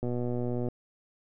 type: click train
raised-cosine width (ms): 2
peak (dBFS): -20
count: 81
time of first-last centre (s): 0.03-0.686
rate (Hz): 122
effects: none